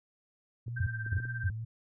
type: tone with vibrato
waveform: sine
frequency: 115.5 Hz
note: A#2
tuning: 16 cents flat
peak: -35 dBFS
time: 0.66-1.65 s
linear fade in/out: 10 ms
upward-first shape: triangle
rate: 2 Hz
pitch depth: 92 cents each way
type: clicks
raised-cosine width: 3 ms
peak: -36 dBFS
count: 6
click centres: 0.681 / 1.064 / 1.13 / 1.168 / 1.201 / 1.253 s
type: tone with tremolo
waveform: sine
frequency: 1568 Hz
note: G6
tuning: in tune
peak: -34 dBFS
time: 0.76-1.5 s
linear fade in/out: 10 ms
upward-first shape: triangle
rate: 17 Hz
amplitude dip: 90%
type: tone bursts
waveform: sine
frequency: 92.5 Hz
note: F#2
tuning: in tune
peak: -27 dBFS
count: 3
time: 0.8-1.504 s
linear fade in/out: 5 ms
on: 68 ms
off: 250 ms
effects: none